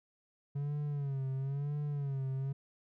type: tone with vibrato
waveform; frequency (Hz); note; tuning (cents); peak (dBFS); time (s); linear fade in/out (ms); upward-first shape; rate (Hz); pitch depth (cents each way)
triangle; 140; C#3; +18; -31; 0.55-2.53; 10; sine; 1; 90
effects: none